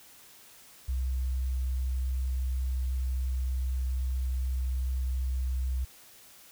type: tone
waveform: sine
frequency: 64.1 Hz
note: C2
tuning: 35 cents flat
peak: -27 dBFS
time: 0.88-5.85 s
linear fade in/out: 10 ms
effects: white hiss -54 dBFS RMS until 6.51 s